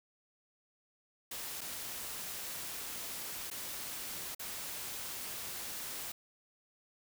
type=noise with dropouts; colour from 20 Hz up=white; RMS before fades=-42 dBFS; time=1.31-6.12 s; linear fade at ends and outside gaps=5 ms; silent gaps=1.609-1.613 / 3.502-3.511 / 4.349-4.394 s; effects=none